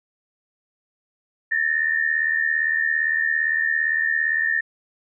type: tone pair together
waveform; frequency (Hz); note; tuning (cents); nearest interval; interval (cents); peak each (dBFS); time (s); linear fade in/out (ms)
sine; 1760 / 1837.6; A6 / A#6; 0 / -25; minor second; 75; -22 / -21; 1.51-4.61; 10
effects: none